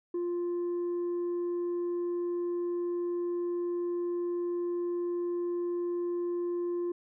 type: tone with tanh clipping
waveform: sine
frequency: 349.3 Hz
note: F4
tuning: in tune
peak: -30 dBFS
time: 0.14-6.92 s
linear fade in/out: 5 ms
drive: 2 dB
effects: none